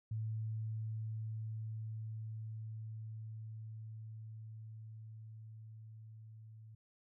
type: tone with level ramp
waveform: sine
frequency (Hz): 110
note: A2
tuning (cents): 0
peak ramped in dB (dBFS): -36 to -52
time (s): 0.11-6.75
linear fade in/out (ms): 5
effects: none